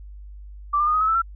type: tone with pitch steps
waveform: sine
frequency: 1169 / 1197.7 / 1227.1 / 1257.3 / 1288.1 / 1319.8 / 1352.2 Hz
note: D6 / D6 / D#6 / D#6 / E6 / E6 / E6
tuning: -8 / +34 / -24 / +18 / -40 / +2 / +44 cents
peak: -17 dBFS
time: 0.73-1.22 s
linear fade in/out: 10 ms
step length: 70 ms
effects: added 50 Hz sine -37 dBFS peak until 1.35 s